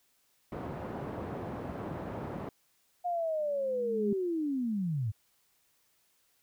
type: band-pass noise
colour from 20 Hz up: pink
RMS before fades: -39 dBFS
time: 0.52-2.49 s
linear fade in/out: 2 ms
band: 110 to 880 Hz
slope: 12 dB/octave
type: linear sweep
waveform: sine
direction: down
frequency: 718 to 98 Hz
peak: -29 dBFS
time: 3.04-5.12 s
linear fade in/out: 20 ms
type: tone with exponential growth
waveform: sine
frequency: 210 Hz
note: G#3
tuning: 19 cents sharp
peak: -26 dBFS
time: 3.39-4.13 s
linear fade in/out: 2 ms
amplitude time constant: 160 ms
effects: white hiss -71 dBFS RMS until 6.42 s